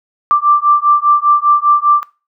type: beating tone pair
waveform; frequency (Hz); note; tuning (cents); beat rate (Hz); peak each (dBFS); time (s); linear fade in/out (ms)
sine; 1174.7 / 1179.7; D6 / D6; 0 / +7; 5; -11; 0.31-2.03; 0
effects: noise-tail reverb RT60 0.3 s tail -19 dB re dry